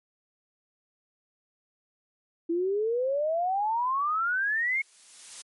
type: exponential sweep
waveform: sine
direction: up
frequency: 328.4 to 2200 Hz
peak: -24 dBFS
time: 2.49-4.82 s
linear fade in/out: 10 ms
type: noise with exponential growth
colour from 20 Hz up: blue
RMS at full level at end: -37 dBFS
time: 4.17-5.42 s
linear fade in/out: 5 ms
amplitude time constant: 270 ms
effects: low-pass 10000 Hz 12 dB/octave + MP3 48 kbps